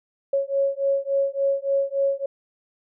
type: beating tone pair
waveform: sine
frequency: 550 / 553.5 Hz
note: C#5 / C#5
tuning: -14 / -3 cents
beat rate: 3.5 Hz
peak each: -23 dBFS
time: 0.33-2.26 s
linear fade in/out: 5 ms
effects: none